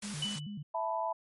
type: noise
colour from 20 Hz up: white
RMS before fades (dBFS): -41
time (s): 0.02-0.39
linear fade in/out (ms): 5
type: tone with vibrato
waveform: sine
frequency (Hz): 174.61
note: F3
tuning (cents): 0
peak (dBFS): -38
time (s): 0.03-0.63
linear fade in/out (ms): 10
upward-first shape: square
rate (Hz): 4.6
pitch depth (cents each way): 280
type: tone with exponential decay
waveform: sine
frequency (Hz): 2979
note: F#7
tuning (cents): +11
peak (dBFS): -29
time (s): 0.22-0.63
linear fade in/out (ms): 5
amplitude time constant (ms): 89
type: chord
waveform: sine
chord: E suspended fourth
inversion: none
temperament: just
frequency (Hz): 659.3 / 879 / 988.9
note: E5 / A5 / B5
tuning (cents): 0 / -2 / +2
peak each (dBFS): -35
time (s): 0.74-1.13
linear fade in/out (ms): 10
effects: low-pass 12000 Hz 12 dB/octave + MP3 48 kbps